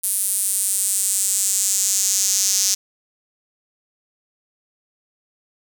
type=tone with high-pass filter sweep; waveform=square; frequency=98 Hz; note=G2; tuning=in tune; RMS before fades=-20 dBFS; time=0.03-2.75 s; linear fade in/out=10 ms; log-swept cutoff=10000 to 6000 Hz; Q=3.4; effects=none